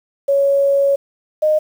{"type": "tone pair in turn", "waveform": "sine", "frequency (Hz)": [557, 615.2], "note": ["C#5", "D#5"], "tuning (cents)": [8, -20], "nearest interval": "major second", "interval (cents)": 172, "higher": "second", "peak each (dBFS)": -11, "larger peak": "neither", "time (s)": [[0.28, 0.96], [1.42, 1.59]], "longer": "first", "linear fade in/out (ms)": 10, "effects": ["7-bit"]}